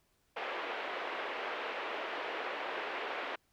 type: band-pass noise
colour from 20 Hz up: pink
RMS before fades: -39 dBFS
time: 0.36-3.36 s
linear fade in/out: 10 ms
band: 410 to 2900 Hz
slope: 24 dB/octave
effects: pink hiss -74 dBFS RMS until 3.52 s